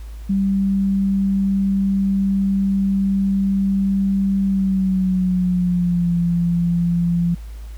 sine tone with pitch glide, 195.3 to 171.99 Hz, G3 to F3, -6 to -26 cents, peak -15 dBFS, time 0.29-7.35 s, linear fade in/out 10 ms, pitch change -220 cents, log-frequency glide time 4.44-6.15 s, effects added 54 Hz sine -30 dBFS peak until 7.77 s + pink hiss -50 dBFS RMS until 7.77 s

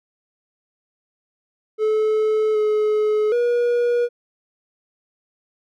triangle tone with pitch steps, 432.6 / 426.1 / 480.5 Hz, A4 / G#4 / B4, -29 / +44 / -48 cents, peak -14 dBFS, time 1.78-4.09 s, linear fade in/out 50 ms, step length 770 ms, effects none

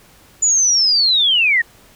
sine linear sweep, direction down, 7040 to 1807 Hz, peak -11 dBFS, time 0.42-1.62 s, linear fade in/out 10 ms, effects pink hiss -48 dBFS RMS until 1.95 s

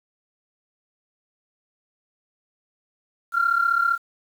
sine tone pair together, 1369.7 / 1405 Hz, F6 / F6, -34 / +10 cents, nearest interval unison, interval 44 cents, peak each -19 / -21 dBFS, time 3.32-3.98 s, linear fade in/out 50 ms, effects tanh soft clip ceiling -11 dBFS + 8-bit

